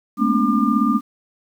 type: tone cluster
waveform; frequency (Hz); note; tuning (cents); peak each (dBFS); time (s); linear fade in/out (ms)
sine; 209.6 / 224.8 / 246.4 / 285 / 1200; G#3 / A3 / B3 / C#4 / D6; +16 / +37 / -4 / +48 / +37; -21; 0.17-1.01; 50
effects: 8-bit